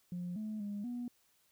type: tone with pitch steps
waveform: sine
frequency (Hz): 177.1 / 215.2 / 204.3 / 242.9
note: F3 / A3 / G#3 / B3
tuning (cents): +24 / -38 / -28 / -29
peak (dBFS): -36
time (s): 0.12-1.08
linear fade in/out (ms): 2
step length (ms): 240
effects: tanh soft clip ceiling -34 dBFS + white hiss -72 dBFS RMS until 1.51 s